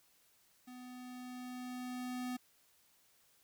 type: tone with level ramp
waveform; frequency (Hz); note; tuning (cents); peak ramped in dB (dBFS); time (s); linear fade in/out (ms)
square; 250.2; B3; +23; -50 to -38; 0.67-2.37; 10
effects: white hiss -70 dBFS RMS until 3.43 s